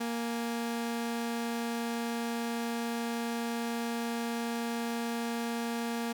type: tone pair together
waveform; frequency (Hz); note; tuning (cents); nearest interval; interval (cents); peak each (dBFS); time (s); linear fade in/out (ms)
sawtooth; 233.3 / 832.4; A#3 / G#5; +2 / +4; octave + minor seventh; 2202; -28 / -39; 0-6.13; 10
effects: none